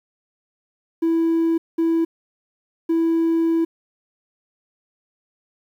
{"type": "tone bursts at uneven times", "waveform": "triangle", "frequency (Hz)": 329.6, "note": "E4", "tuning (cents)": 0, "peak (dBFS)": -13, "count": 3, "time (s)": [[1.02, 1.58], [1.78, 2.05], [2.89, 3.65]], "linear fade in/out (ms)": 10, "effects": ["tanh soft clip ceiling -11 dBFS", "9-bit"]}